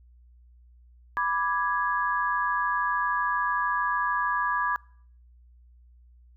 sine chord, G# diminished, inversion first, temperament equal, 987.8 / 1174.7 / 1661.2 Hz, B5 / D6 / G#6, 0 / 0 / 0 cents, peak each -28 dBFS, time 1.17-4.76 s, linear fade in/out 0 ms, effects noise-tail reverb RT60 0.6 s tail -25 dB re dry + added 60 Hz sine -52 dBFS peak until 6.36 s

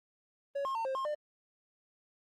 triangle tone with pitch steps, 560 / 1070 / 907 / 530 / 1065 / 599 Hz, C#5 / C6 / A#5 / C5 / C6 / D5, +18 / +38 / -48 / +22 / +30 / +34 cents, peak -30 dBFS, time 0.55-1.15 s, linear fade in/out 10 ms, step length 100 ms, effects Opus 32 kbps

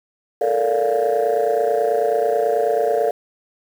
sine chord, Bb major seventh, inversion third, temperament just, 437 / 466.2 / 582.7 / 699.2 Hz, A4 / Bb4 / D5 / F5, -12 / 0 / -14 / +2 cents, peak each -20 dBFS, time 0.41-3.11 s, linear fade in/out 5 ms, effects tanh soft clip ceiling -10 dBFS + 7-bit

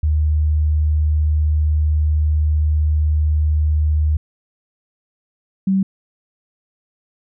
sine tone pair in turn, 76.3 / 192.26 Hz, D#2 / G3, -33 / -33 cents, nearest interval octave + major third, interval 1600 cents, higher second, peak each -13 dBFS, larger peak neither, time 0.03-4.17 / 5.67-5.83 s, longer first, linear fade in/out 5 ms, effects none

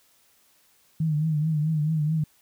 sine tone with vibrato, 154.7 Hz, D#3, 10 cents flat, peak -21 dBFS, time 1-2.24 s, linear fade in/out 5 ms, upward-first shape triangle, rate 4.6 Hz, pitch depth 84 cents each way, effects white hiss -62 dBFS RMS until 2.41 s

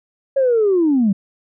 sine linear sweep, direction down, 554.4 to 185 Hz, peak -11 dBFS, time 0.36-1.13 s, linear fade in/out 10 ms, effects tanh soft clip ceiling -8 dBFS

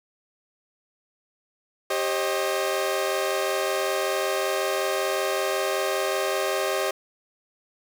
sawtooth chord, C minor, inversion second, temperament equal with one note detuned, 392 / 537 / 622.3 Hz, G4 / C5 / Eb5, 0 / +45 / 0 cents, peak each -24 dBFS, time 1.9-6.91 s, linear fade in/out 5 ms, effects none

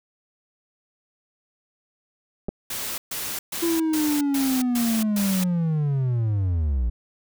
clicks, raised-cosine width 2 ms, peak -16 dBFS, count 2, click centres 2.485 / 2.49 s
white noise bursts, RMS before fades -30 dBFS, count 7, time 2.7-5.44 s, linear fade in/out 5 ms, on 280 ms, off 130 ms
triangle linear sweep, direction down, 339.6 to 55 Hz, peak -18 dBFS, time 3.62-6.9 s, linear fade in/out 10 ms
effects none

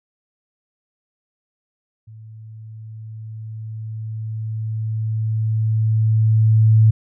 sine tone with level ramp, 110 Hz, A2, in tune, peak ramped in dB -37 to -8 dBFS, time 2.07-6.91 s, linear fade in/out 10 ms, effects none

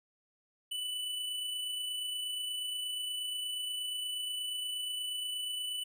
square tone with amplitude modulation, 2981 Hz, F#7, 12 cents sharp, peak -34 dBFS, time 0.71-5.84 s, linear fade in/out 10 ms, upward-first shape sine, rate 28.4 Hz, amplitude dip 30%, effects none

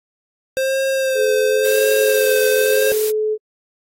square tone with vibrato, 526 Hz, C5, 9 cents sharp, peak -17 dBFS, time 0.57-2.92 s, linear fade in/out 0 ms, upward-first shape sine, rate 0.92 Hz, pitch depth 33 cents each way
sine tone, 430 Hz, A4, 40 cents flat, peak -16 dBFS, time 1.14-3.38 s, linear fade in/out 50 ms
blue noise, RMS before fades -25 dBFS, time 1.64-3.11 s, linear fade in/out 10 ms
effects AAC 48 kbps

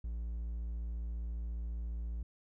triangle tone, 57.3 Hz, A#1, 29 cents flat, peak -34 dBFS, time 0.04-2.23 s, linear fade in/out 5 ms, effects none

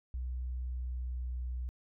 sine tone with pitch glide, 62.5 to 61.93 Hz, B1 to B1, +21 to +5 cents, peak -33 dBFS, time 0.14-1.69 s, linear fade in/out 0 ms, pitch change -16 cents, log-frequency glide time 0.52-1.36 s, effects tanh soft clip ceiling -31 dBFS

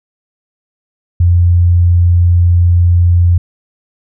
sine tone, 87.31 Hz, F2, in tune, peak -5 dBFS, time 1.2-3.38 s, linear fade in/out 5 ms, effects none

